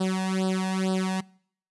sawtooth tone with flanger, 188.3 Hz, F#3, 31 cents sharp, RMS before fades -26 dBFS, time 0-1.21 s, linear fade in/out 10 ms, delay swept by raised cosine 0.22 to 1.17 ms, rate 2.2 Hz, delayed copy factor +1, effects noise-tail reverb RT60 0.6 s tail -24 dB re dry + resampled to 24000 Hz

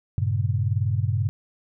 sine chord, G diminished, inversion none, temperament equal, 98 / 116.54 / 138.59 Hz, G2 / Bb2 / Db3, 0 / 0 / 0 cents, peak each -23 / -25 / -28 dBFS, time 0.18-1.29 s, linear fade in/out 0 ms, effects none

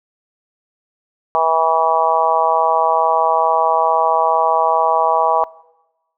harmonic tone, 162.3 Hz, E3, 27 cents flat, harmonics 3 / 4 / 5 / 6 / 7, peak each -23 / -19 / -17 / -18 / -19 dBFS, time 1.35-5.44 s, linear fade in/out 0 ms, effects noise-tail reverb RT60 1.0 s tail -21 dB re dry

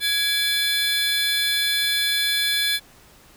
square tone cluster, 1667 / 2308 / 3456 / 4134 Hz, G#6 / D7 / A7 / C8, +6 / -31 / -32 / -22 cents, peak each -27 / -29 / -23 / -27 dBFS, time 0-2.8 s, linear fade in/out 50 ms, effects pink hiss -51 dBFS RMS until 3.36 s

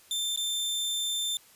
sawtooth tone with dropouts, 3568 Hz, A7, 23 cents sharp, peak -25 dBFS, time 0.11-1.37 s, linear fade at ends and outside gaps 1 ms, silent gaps 0.361-0.374 s, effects white hiss -57 dBFS RMS until 1.55 s + resampled to 32000 Hz

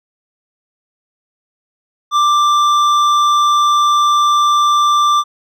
sine tone with hard clipping, 1180 Hz, D6, 8 cents sharp, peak -11 dBFS, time 2.11-5.24 s, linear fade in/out 50 ms, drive 9 dB, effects none

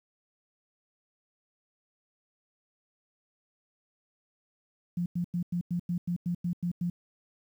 sine tone bursts, 174.61 Hz, F3, in tune, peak -27 dBFS, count 11, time 4.97-6.9 s, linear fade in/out 5 ms, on 90 ms, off 94 ms, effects 10-bit

